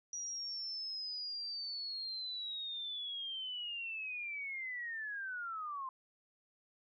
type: linear sweep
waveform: sine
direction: down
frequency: 5800 to 1031 Hz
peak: -39 dBFS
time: 0.13-5.89 s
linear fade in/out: 2 ms
effects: none